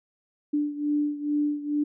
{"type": "beating tone pair", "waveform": "sine", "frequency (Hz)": [293.8, 296.1], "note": ["D4", "D4"], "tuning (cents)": [1, 14], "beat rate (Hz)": 2.3, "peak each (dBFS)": [-25, -29], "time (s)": [0.53, 1.84], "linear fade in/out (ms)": 10, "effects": []}